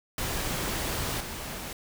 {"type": "noise with level steps", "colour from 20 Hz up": "pink", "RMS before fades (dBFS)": [-31, -37], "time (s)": [0.18, 1.73], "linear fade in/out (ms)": 2, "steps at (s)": 1.2, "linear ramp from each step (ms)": 5, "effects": []}